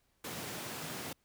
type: high-pass noise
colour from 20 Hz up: pink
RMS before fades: -42 dBFS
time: 0.24-1.13 s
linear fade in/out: 5 ms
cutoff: 110 Hz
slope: 24 dB/octave
effects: pink hiss -75 dBFS RMS until 1.24 s